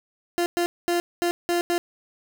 30% pulse tone bursts at uneven times, 347.1 Hz, F4, 11 cents flat, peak -18 dBFS, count 6, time 0.38-0.46 / 0.57-0.66 / 0.88-1 / 1.22-1.31 / 1.49-1.61 / 1.7-1.78 s, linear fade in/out 0 ms, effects none

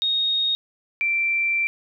sine tone pair in turn, 3729 / 2349 Hz, A#7 / D7, 0 / 0 cents, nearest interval minor sixth, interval 800 cents, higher first, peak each -19 dBFS, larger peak neither, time 0.02-0.55 / 1.01-1.67 s, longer second, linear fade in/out 0 ms, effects none

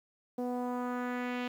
sawtooth tone with low-pass filter sweep, 246.9 Hz, B3, in tune, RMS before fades -35 dBFS, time 0.38-1.48 s, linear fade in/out 5 ms, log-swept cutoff 600 to 3000 Hz, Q 1.9, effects 10-bit

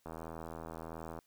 click train, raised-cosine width 1 ms, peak -30 dBFS, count 93, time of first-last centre 0.06-1.189 s, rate 81.5 Hz, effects white hiss -73 dBFS RMS until 1.26 s

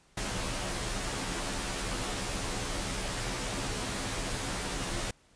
pink noise with comb filter, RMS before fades -34 dBFS, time 0.17-5.11 s, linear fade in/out 5 ms, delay 13 ms, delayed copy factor -0.9, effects pink hiss -64 dBFS RMS until 5.35 s + resampled to 22050 Hz

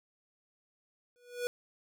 square tone with exponential growth, 487.6 Hz, B4, 22 cents flat, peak -29 dBFS, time 1.16-1.47 s, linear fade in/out 0 ms, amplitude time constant 67 ms, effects none

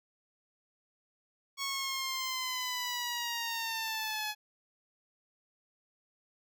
10% pulse linear sweep, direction down, 1108.7 to 844 Hz, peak -25 dBFS, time 1.57-4.35 s, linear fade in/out 50 ms, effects none

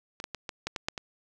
clicks, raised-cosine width 0.2 ms, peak -20 / -17 / -18 / -18 / -14 / -15 / -11 / -18 dBFS, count 8, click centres 0.201 / 0.241 / 0.347 / 0.492 / 0.67 / 0.762 / 0.885 / 0.978 s, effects none

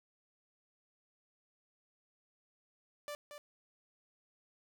sawtooth tone with echo, 587.3 Hz, D5, in tune, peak -37 dBFS, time 3.08-3.15 s, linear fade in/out 0 ms, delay 230 ms, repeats 1, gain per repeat -7 dB, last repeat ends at 3.38 s, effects none

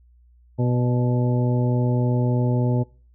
harmonic tone with a mistuned harmonic, 123.47 Hz, B2, in tune, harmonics 1 / 2 / 3 / 4 / 5 / 7, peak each -19 / -25 / -29 / -31 / -33 / -36 dBFS, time 0.58-2.84 s, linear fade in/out 20 ms, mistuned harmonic 5, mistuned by -22 cents, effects noise-tail reverb RT60 0.4 s tail -24 dB re dry + added 60 Hz sine -51 dBFS peak until 3.14 s

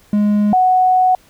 triangle / sine tone pair in turn, 207.7 / 740.2 Hz, G#3 / F#5, 0 / 0 cents, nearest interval octave + minor seventh, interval 2200 cents, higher second, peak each -9 dBFS, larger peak neither, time 0.13-0.53 / 0.53-1.15 s, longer second, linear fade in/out 2 ms, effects pink hiss -50 dBFS RMS until 1.29 s

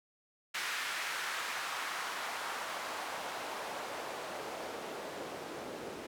white noise with band-pass filter sweep, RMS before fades -40 dBFS, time 0.54-6.07 s, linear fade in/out 10 ms, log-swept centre 1800 to 360 Hz, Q 1.2, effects none

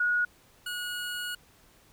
sine / 25% pulse tone pair in turn, 1452 / 1452 Hz, F#6 / F#6, -33 / -33 cents, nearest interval unison, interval 0 cents, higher neither, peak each -23 / -29 dBFS, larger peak first, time 0-0.25 / 0.66-1.35 s, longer second, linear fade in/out 5 ms, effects pink hiss -60 dBFS RMS until 1.92 s

